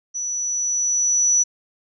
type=tone with level ramp; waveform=sine; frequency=5920 Hz; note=F#8; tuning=in tune; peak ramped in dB=-24 to -13 dBFS; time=0.14-1.44 s; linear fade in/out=20 ms; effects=none